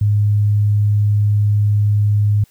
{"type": "tone", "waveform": "sine", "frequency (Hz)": 103.83, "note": "G#2", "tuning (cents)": 0, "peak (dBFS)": -11, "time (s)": [0.01, 2.44], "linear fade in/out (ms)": 5, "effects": ["white hiss -55 dBFS RMS until 2.5 s"]}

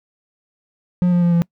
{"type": "tone with pitch steps", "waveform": "triangle", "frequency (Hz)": [178.4, 175.64, 172.92, 170.25], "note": ["F3", "F3", "F3", "F3"], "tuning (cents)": [37, 10, -17, -44], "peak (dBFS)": -10, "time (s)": [1.02, 1.42], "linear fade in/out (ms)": 0, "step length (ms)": 100, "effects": ["noise-tail reverb RT60 0.1 s tail -24 dB re dry"]}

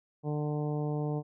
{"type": "harmonic tone", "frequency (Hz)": 149.2, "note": "D3", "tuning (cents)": 28, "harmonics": [1, 2, 3, 4, 5, 6, 7], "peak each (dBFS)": [-31, -37, -37, -43, -43, -48, -53], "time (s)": [0.23, 1.23], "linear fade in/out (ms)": 50, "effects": []}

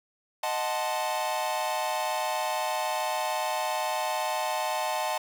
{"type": "chord", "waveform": "45% pulse", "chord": "D# diminished seventh", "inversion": "none", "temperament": "equal", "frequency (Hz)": [622.3, 740, 880, 1046.5], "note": ["D#5", "F#5", "A5", "C6"], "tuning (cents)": [0, 0, 0, 0], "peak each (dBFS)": [-33, -33, -31, -36], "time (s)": [0.43, 5.18], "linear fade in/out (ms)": 5, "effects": []}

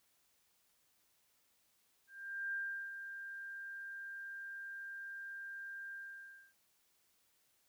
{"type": "tone with ADSR envelope", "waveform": "sine", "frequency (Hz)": 1592, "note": "G6", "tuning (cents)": 26, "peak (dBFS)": -36, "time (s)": [2.07, 6.54], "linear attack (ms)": 460, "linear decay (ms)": 380, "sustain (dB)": -8, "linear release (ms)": 610, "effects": ["white hiss -75 dBFS RMS until 7.68 s"]}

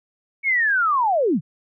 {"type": "linear sweep", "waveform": "sine", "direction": "down", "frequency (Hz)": [2241, 120], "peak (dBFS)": -16, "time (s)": [0.43, 1.41], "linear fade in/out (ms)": 50, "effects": []}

